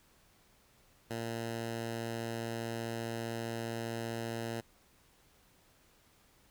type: tone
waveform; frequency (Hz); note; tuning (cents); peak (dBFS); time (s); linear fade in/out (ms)
10% pulse; 115.2; A#2; -20; -28; 1.1-4.61; 10
effects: pink hiss -66 dBFS RMS until 6.5 s